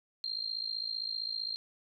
sine tone with amplitude modulation, 4186 Hz, C8, in tune, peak -30 dBFS, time 0.24-1.56 s, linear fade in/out 0 ms, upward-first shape sine, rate 55.4 Hz, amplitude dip 85%, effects none

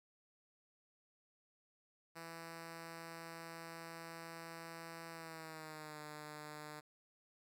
5% pulse tone with pitch glide, 165.6 to 150.98 Hz, E3 to D3, +8 to +48 cents, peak -37 dBFS, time 2.15-6.81 s, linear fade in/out 20 ms, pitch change -160 cents, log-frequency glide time 5.11-6 s, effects none

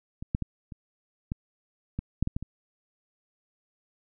clicks, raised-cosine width 5 ms, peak -24 / -13 / -17 / -28 / -18 / -18 / -11 / -16 / -17 / -23 dBFS, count 10, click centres 0.225 / 0.349 / 0.423 / 0.722 / 1.319 / 1.99 / 2.226 / 2.274 / 2.365 / 2.426 s, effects none

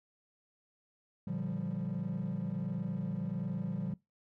triangle chord, G minor seventh, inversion first, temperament equal, 116.54 / 146.83 / 174.61 / 196 Hz, Bb2 / D3 / F3 / G3, 0 / 0 / 0 / 0 cents, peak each -40 / -37 / -34 / -36 dBFS, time 1.27-3.94 s, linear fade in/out 5 ms, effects noise-tail reverb RT60 0.2 s tail -23 dB re dry + tanh soft clip ceiling -27 dBFS

